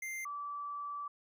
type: tone pair in turn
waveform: square / sine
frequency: 2093 / 1157.8 Hz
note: C7 / D6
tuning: 0 / -25 cents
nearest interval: minor seventh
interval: 1025 cents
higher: first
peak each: -39 / -38 dBFS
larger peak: second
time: 0.02-0.25 / 0.25-1.08 s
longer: second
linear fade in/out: 5 ms
effects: none